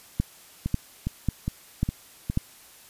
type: two click trains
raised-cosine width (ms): 5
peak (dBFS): -10 / -14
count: 5 / 5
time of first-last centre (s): 0.2-2.374 / 0.66-2.299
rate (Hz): 1.84 / 2.44
effects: white hiss -51 dBFS RMS until 2.89 s + resampled to 32000 Hz

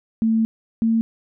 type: tone pair in turn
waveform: sine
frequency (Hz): 223.6 / 226.1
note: A3 / A3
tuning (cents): +28 / +47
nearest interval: unison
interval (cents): 19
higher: second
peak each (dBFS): -15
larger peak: neither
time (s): 0.22-0.45 / 0.82-1.01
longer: first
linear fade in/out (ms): 0
effects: none

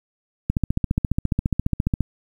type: click train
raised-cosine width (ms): 5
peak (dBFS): -7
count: 23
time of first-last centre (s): 0.5-2.007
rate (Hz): 14.6
effects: 8-bit

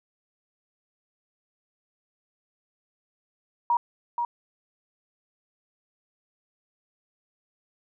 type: tone with echo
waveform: sine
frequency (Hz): 951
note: A#5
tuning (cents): +34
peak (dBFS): -19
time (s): 3.7-3.77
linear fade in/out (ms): 2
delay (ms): 480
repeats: 1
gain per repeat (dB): -5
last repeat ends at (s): 4.25
effects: none

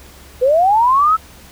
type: linear sweep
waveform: sine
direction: up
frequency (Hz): 480 to 1324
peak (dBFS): -9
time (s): 0.41-1.17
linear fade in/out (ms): 20
effects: added 68 Hz sine -43 dBFS peak until 1.51 s + pink hiss -42 dBFS RMS until 1.51 s

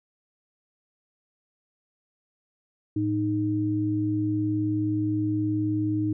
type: tone pair together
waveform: sine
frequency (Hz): 109.53 / 309.5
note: A2 / D#4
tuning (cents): -7 / -9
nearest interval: octave + tritone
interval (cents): 1798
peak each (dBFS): -28 / -24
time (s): 2.96-6.13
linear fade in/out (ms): 5
effects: none

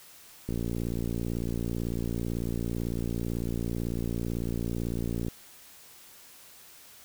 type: click train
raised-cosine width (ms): 3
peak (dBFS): -19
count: 279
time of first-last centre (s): 0.49-5.283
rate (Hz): 58
effects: white hiss -52 dBFS RMS until 7.04 s

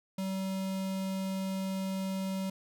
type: tone with notch filter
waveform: square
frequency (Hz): 191.2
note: G3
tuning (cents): -43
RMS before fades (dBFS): -34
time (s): 0.18-2.5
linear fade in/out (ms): 5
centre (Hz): 1600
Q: 1.9
effects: none

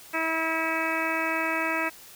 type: harmonic tone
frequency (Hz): 323.5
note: E4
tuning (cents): -32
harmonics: 1 / 2 / 3 / 4 / 5 / 6 / 7 / 8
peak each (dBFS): -33 / -33 / -33 / -33 / -33 / -33 / -33 / -33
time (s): 0.13-1.9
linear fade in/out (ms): 20
effects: white hiss -48 dBFS RMS until 2.15 s

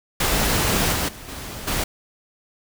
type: noise with level steps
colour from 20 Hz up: pink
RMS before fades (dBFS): -20 / -23 / -39 / -34 / -23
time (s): 0.2-1.84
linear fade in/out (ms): 5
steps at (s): 0.92 / 1.08 / 1.28 / 1.67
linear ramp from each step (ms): 10
effects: none

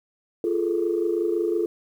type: tone cluster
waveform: sine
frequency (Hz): 345.3 / 415.5 / 441.3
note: F4 / G#4 / A4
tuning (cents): -20 / +1 / +5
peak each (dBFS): -23 / -27 / -26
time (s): 0.44-1.66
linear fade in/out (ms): 2
effects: tanh soft clip ceiling -12 dBFS + 9-bit

